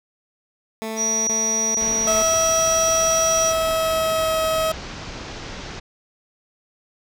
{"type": "tone bursts", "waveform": "15% pulse", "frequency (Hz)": 221.1, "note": "A3", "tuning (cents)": 9, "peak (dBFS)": -20, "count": 3, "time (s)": [0.82, 2.222], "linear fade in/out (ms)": 0, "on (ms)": 450, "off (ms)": 26}
{"type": "tone", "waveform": "sine", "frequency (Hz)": 5780, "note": "F#8", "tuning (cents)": -41, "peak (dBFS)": -19, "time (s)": [0.96, 3.54], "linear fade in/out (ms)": 50}
{"type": "low-pass noise", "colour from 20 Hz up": "pink", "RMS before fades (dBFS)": -34, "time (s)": [1.8, 5.8], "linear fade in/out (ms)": 10, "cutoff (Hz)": 6500, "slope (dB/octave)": 48}
{"type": "tone with pitch glide", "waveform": "30% pulse", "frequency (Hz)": [651, 639.4], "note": ["E5", "D#5"], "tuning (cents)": [-22, 47], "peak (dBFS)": -16, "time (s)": [2.07, 4.72], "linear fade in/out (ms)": 5, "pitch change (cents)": -31, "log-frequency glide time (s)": [3.31, 4.4]}
{"effects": []}